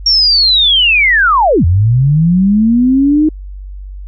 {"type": "linear two-way sweep", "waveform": "sine", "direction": "down then up", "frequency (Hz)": [5588, 80.5, 313.8], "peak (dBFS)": -6, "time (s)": [0.06, 3.29], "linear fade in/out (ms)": 5, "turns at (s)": 1.65, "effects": ["added 48 Hz sine -24 dBFS peak until 4.07 s"]}